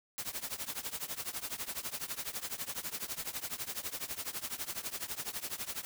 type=noise with tremolo; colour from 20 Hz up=white; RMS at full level=-36 dBFS; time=0.18-5.85 s; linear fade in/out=0 ms; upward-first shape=triangle; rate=12 Hz; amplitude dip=95%; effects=none